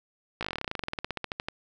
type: slowing click train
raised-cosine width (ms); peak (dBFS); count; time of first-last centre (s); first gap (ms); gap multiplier
0.3; -15; 26; 0.41-1.485; 17; 1.07
effects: none